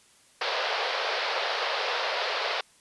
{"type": "band-pass noise", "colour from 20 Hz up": "pink", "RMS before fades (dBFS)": -29, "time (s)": [0.41, 2.61], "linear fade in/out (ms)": 5, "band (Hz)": [460, 4900], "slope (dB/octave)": 48, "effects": ["white hiss -59 dBFS RMS until 2.8 s", "resampled to 24000 Hz"]}